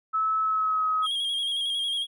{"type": "tone with pitch glide", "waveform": "sine", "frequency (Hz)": [1300, 1269.6], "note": ["E6", "D#6"], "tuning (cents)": [-24, 35], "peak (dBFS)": -22, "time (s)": [0.13, 1.07], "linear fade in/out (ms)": 20, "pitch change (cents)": -41, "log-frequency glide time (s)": [0.41, 0.86]}
{"type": "tone with vibrato", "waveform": "triangle", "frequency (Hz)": 3266, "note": "G#7", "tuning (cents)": -30, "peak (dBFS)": -24, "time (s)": [1.02, 2.07], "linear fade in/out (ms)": 50, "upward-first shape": "square", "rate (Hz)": 11, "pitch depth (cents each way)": 30}
{"effects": []}